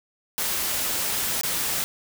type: noise with dropouts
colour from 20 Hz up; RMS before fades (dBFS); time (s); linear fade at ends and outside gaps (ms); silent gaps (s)
white; -26; 0.38-1.84; 0; 1.411-1.434
effects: none